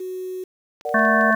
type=tone; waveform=sine; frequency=370 Hz; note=F#4; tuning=in tune; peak=-27 dBFS; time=0-0.44 s; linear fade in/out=5 ms
type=clicks; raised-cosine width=0.2 ms; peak=-26 dBFS; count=6; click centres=0.811 / 0.892 / 0.993 / 1.052 / 1.211 / 1.327 s
type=chord; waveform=sine; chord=Bb augmented; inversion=none; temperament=equal; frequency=466.2 / 587.3 / 740 Hz; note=Bb4 / D5 / F#5; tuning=0 / 0 / 0 cents; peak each=-28 / -27 / -27 dBFS; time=0.85-1.31 s; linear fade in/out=2 ms
type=harmonic tone; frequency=220 Hz; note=A3; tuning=in tune; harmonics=1 / 3 / 5 / 7 / 8; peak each=-21 / -21 / -21 / -21 / -21 dBFS; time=0.94-1.35 s; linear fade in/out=5 ms
effects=8-bit